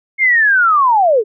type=linear sweep; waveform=sine; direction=down; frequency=2165 to 396.2 Hz; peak=-8 dBFS; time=0.18-1.24 s; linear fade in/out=50 ms; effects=none